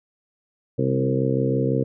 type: harmonic tone with a mistuned harmonic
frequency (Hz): 66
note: C2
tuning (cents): +16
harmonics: 2 / 3 / 4 / 5 / 6 / 7 / 8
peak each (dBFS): -23 / -29 / -26 / -29 / -30 / -25 / -30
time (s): 0.78-1.84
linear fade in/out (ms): 10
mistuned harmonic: 3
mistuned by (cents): +17
effects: none